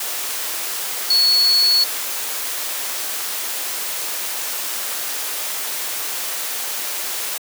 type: tone in noise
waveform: sine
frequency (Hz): 4389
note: C#8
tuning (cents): -18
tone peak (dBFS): -12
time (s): 1.1-1.84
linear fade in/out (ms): 5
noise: white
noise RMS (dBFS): -25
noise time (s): 0-7.38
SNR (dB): +10
effects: high-pass 400 Hz 12 dB/octave